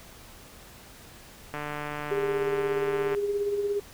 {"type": "click train", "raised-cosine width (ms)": 0.5, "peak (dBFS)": -19, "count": 239, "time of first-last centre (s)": [1.54, 3.148], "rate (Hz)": 148}
{"type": "tone with tremolo", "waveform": "sine", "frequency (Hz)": 406.9, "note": "G#4", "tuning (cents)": -35, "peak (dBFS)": -23, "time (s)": [2.11, 3.8], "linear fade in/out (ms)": 5, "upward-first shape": "sine", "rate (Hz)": 17, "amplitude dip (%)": 45}
{"effects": ["pink hiss -49 dBFS RMS until 3.93 s"]}